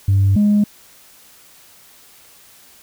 sine tone pair in turn, 98 / 207.2 Hz, G2 / G#3, 0 / -4 cents, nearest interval octave + minor second, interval 1296 cents, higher second, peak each -9 dBFS, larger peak neither, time 0.08-0.36 / 0.36-0.64 s, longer neither, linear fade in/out 5 ms, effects tanh soft clip ceiling -8 dBFS + white hiss -47 dBFS RMS until 2.82 s

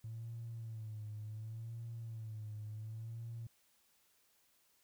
triangle tone with vibrato, 111 Hz, A2, 16 cents sharp, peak -39 dBFS, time 0.04-3.47 s, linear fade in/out 5 ms, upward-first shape sine, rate 0.69 Hz, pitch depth 74 cents each way, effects tanh soft clip ceiling -40 dBFS + white hiss -73 dBFS RMS until 4.83 s

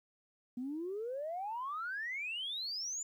sine exponential sweep, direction up, 239.3 to 7200 Hz, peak -36 dBFS, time 0.57-3.03 s, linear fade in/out 5 ms, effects tanh soft clip ceiling -32 dBFS + 12-bit

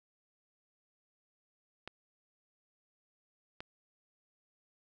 clicks, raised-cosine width 0.3 ms, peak -26 dBFS, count 2, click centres 1.876 / 3.605 s, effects none

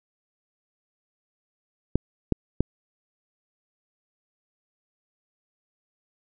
clicks, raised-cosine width 3 ms, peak -7 dBFS, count 3, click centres 1.956 / 2.323 / 2.606 s, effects none

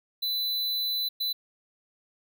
square tone bursts at uneven times, 4000 Hz, B7, 21 cents sharp, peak -27 dBFS, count 2, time 0.22-1.09 / 1.2-1.33 s, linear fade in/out 10 ms, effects none

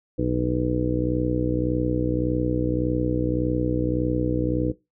harmonic tone, 61.74 Hz, B1, in tune, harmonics 1 / 2 / 3 / 4 / 5 / 6 / 7 / 8, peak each -30 / -28 / -31 / -34 / -25 / -33 / -34 / -28 dBFS, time 0.18-4.72 s, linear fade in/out 10 ms, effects noise-tail reverb RT60 0.2 s tail -18 dB re dry

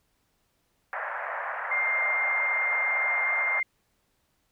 white band-pass noise, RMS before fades -33 dBFS, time 0.93-3.6 s, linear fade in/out 0 ms, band 570 to 1900 Hz, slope 48 dB/octave
sine tone, 2106 Hz, C7, 11 cents sharp, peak -24 dBFS, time 1.71-3.63 s, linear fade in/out 5 ms
effects pink hiss -72 dBFS RMS until 4.51 s

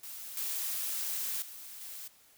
blue noise with level steps, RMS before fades -44 / -35 / -47 / -44 dBFS, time 0.03-2.08 s, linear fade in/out 5 ms, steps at 0.37 / 1.42 / 1.81 s, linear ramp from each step 2 ms, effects white hiss -62 dBFS RMS until 2.37 s

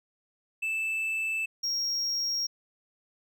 triangle tone pair in turn, 2637 / 5588 Hz, E7 / F8, 0 / 0 cents, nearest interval octave + minor second, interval 1300 cents, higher second, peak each -26 dBFS, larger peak neither, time 0.62-1.46 / 1.63-2.47 s, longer neither, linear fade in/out 10 ms, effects none

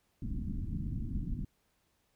pink low-pass noise, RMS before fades -36 dBFS, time 0.22-1.45 s, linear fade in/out 5 ms, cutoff 280 Hz, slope 48 dB/octave, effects pink hiss -75 dBFS RMS until 2.15 s

